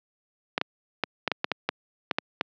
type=clicks; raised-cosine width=0.3 ms; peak=-7 dBFS; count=11; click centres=0.579 / 0.614 / 1.037 / 1.277 / 1.317 / 1.444 / 1.517 / 1.69 / 2.112 / 2.185 / 2.411 s; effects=high-pass 200 Hz 12 dB/octave + low-pass 5000 Hz 12 dB/octave